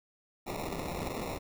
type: noise with sample-and-hold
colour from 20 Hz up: violet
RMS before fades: -37 dBFS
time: 0.46-1.39 s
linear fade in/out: 20 ms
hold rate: 1575 Hz
effects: none

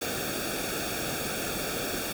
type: noise with comb filter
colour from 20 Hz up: pink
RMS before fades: -32 dBFS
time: 0.01-2.13 s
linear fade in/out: 10 ms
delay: 0.99 ms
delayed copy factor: -0.8
effects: none

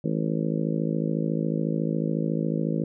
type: harmonic tone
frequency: 54 Hz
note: A1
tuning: 32 cents flat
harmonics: 3 / 4 / 5 / 6 / 7 / 8 / 9 / 10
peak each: -27 / -29 / -32 / -32 / -39 / -37 / -35 / -38 dBFS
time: 0.04-2.84 s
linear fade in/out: 5 ms
effects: none

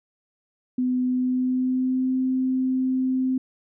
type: tone with pitch glide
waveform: sine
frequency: 252.2 to 259 Hz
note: B3 to C4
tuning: +36 to -17 cents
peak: -20 dBFS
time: 0.78-3.38 s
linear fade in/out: 5 ms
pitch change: +47 cents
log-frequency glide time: 1.06-2.16 s
effects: none

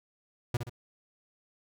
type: tone with echo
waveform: 45% pulse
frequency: 120.2 Hz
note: B2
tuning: 46 cents flat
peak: -25 dBFS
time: 0.54-0.57 s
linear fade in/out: 5 ms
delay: 63 ms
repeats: 2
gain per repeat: -7 dB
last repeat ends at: 0.696 s
effects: none

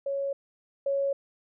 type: tone pair in turn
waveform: sine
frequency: 554.4 / 554.4 Hz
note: C#5 / C#5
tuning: 0 / 0 cents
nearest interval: unison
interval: 0 cents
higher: neither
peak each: -27 / -24 dBFS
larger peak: second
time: 0.06-0.33 / 0.86-1.13 s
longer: neither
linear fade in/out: 5 ms
effects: none

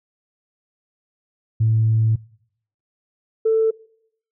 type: tone pair in turn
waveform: sine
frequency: 111 / 444 Hz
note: A2 / A4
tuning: +16 / +16 cents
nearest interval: 2 octaves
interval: 2400 cents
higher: second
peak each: -13 dBFS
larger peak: neither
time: 1.6-2.16 / 3.45-3.71 s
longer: first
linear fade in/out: 10 ms
effects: noise-tail reverb RT60 0.7 s tail -24 dB re dry + tanh soft clip ceiling -9 dBFS

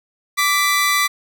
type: tone pair together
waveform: sawtooth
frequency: 1168 / 1990 Hz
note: D6 / B6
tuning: -10 / +13 cents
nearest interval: major sixth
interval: 923 cents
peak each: -14 dBFS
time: 0.37-1.08 s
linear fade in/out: 20 ms
effects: none

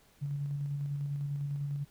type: tone with tremolo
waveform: sine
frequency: 142.8 Hz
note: D3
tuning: 48 cents flat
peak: -31 dBFS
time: 0.21-1.85 s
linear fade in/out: 20 ms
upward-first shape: square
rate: 10 Hz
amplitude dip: 25%
effects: pink hiss -64 dBFS RMS until 1.9 s

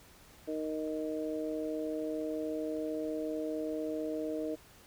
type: harmonic tone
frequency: 155.56 Hz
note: D#3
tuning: in tune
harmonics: 2 / 3 / 4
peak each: -36 / -38 / -39 dBFS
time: 0.47-4.56 s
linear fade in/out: 20 ms
effects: pink hiss -58 dBFS RMS until 4.86 s

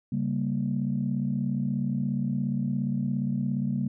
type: chord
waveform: sine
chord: G diminished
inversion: second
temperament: equal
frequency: 138.59 / 196 / 233.1 Hz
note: Db3 / G3 / Bb3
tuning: 0 / 0 / 0 cents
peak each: -29 dBFS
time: 0.12-3.88 s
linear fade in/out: 5 ms
effects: tanh soft clip ceiling -16 dBFS

